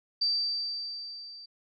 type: tone with level ramp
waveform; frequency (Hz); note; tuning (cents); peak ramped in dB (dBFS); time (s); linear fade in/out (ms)
sine; 4656; D8; -16; -23 to -44; 0.21-1.46; 10
effects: none